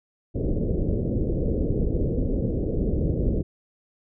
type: low-pass noise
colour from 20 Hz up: pink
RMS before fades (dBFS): -24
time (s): 0.34-3.43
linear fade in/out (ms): 20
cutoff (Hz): 530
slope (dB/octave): 48
effects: none